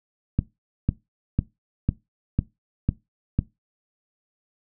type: click train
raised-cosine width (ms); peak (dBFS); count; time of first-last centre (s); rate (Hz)
5; -7; 7; 0.39-3.39; 2
effects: noise-tail reverb RT60 0.2 s tail -18 dB re dry